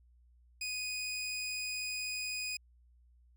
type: tone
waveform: 20% pulse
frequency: 2489 Hz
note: D#7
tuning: in tune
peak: -31 dBFS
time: 0.61-2.57 s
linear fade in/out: 5 ms
effects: added 60 Hz sine -61 dBFS peak until 3.36 s